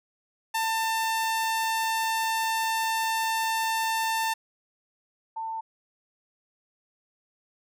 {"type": "tone pair in turn", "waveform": ["sawtooth", "sine"], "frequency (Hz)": [895, 895], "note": ["A5", "A5"], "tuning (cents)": [29, 29], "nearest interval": "unison", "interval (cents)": 0, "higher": "neither", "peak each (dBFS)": [-21, -30], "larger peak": "first", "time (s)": [[0.54, 4.34], [5.36, 5.61]], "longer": "first", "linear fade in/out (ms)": 10, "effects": []}